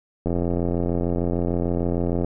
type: click train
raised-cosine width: 2 ms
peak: -11 dBFS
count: 173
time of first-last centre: 0.26-2.246 s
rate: 86.6 Hz
effects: none